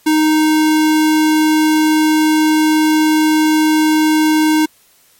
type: tone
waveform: square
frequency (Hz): 310.4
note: D#4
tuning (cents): -4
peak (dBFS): -10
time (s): 0.06-4.66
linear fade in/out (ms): 10
effects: white hiss -51 dBFS RMS until 5.19 s + MP3 64 kbps